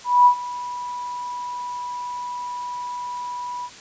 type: tone with ADSR envelope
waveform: sine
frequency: 981 Hz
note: B5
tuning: 12 cents flat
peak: -8 dBFS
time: 0.04-3.7 s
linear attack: 220 ms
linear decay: 86 ms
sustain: -19 dB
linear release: 56 ms
effects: white hiss -42 dBFS RMS until 3.8 s + resampled to 16000 Hz